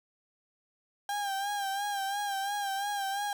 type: tone with vibrato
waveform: 35% pulse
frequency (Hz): 800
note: G5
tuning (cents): +35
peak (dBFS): -29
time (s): 1.09-3.33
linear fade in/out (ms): 2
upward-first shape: sine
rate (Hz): 2.9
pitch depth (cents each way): 52
effects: 10-bit